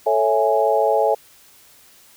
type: chord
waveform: sine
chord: A major seventh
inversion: none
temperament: equal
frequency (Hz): 440 / 554.4 / 659.3 / 830.6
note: A4 / C#5 / E5 / G#5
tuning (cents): 0 / 0 / 0 / 0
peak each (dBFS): -20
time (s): 0.06-1.15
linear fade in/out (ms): 10
effects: white hiss -50 dBFS RMS until 2.16 s